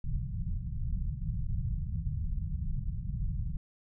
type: low-pass noise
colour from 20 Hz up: pink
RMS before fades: -33 dBFS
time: 0.04-3.57 s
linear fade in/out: 2 ms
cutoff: 170 Hz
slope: 48 dB/octave
effects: none